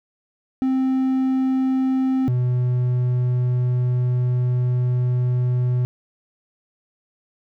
triangle tone pair in turn, 262.1 / 124.3 Hz, C4 / B2, +3 / +12 cents, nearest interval octave + minor second, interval 1291 cents, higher first, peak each -15 / -15 dBFS, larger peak neither, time 0.62-2.28 / 2.28-5.85 s, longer second, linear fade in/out 0 ms, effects none

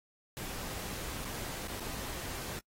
pink noise with dropouts, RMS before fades -41 dBFS, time 0.37-2.59 s, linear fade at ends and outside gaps 0 ms, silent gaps 1.247-1.251 / 1.673-1.682 / 1.799-1.804 s, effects noise-tail reverb RT60 0.1 s tail -24 dB re dry + AAC 48 kbps

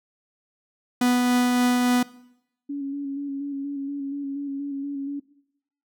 45% pulse tone with tremolo, 246.9 Hz, B3, in tune, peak -17 dBFS, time 1.01-2.03 s, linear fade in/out 5 ms, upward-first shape triangle, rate 3.5 Hz, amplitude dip 25%
sine tone with vibrato, 280 Hz, C#4, 18 cents sharp, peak -27 dBFS, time 2.69-5.2 s, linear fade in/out 10 ms, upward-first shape square, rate 4.2 Hz, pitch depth 24 cents each way
effects noise-tail reverb RT60 0.8 s tail -20 dB re dry

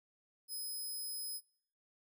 5% pulse tone, 5080 Hz, D#8, 35 cents sharp, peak -34 dBFS, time 0.48-1.41 s, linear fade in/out 50 ms, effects noise-tail reverb RT60 0.6 s tail -26 dB re dry

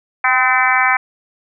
harmonic tone with a mistuned harmonic, 255.5 Hz, C4, 41 cents flat, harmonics 3 / 4 / 5 / 6 / 7 / 8 / 9, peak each -19 / -19 / -19 / -19 / -19 / -19 / -19 dBFS, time 0.24-0.97 s, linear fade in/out 5 ms, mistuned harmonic 3, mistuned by +27 cents, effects none

